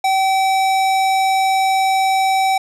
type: tone with hard clipping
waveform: sine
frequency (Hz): 768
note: G5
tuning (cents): -36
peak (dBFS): -15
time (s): 0.04-2.58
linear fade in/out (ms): 5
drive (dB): 18
effects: none